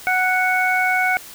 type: harmonic tone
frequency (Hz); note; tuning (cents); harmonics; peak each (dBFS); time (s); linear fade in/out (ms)
740; F#5; 0; 1 / 2 / 3; -20 / -20 / -20; 0.07-1.17; 0
effects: white hiss -39 dBFS RMS until 1.34 s